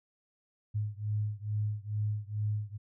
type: beating tone pair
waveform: sine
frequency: 104.5 / 106.8 Hz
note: G#2 / G#2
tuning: +11 / +49 cents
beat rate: 2.3 Hz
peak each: -33 / -34 dBFS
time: 0.74-2.78 s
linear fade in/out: 20 ms
effects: none